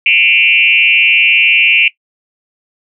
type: tone with frequency modulation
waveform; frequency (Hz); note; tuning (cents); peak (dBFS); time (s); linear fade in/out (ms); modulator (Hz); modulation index
sine; 2557; D#7; +47; -6; 0.06-1.88; 2; 160; 1.9
effects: noise-tail reverb RT60 0.1 s tail -18 dB re dry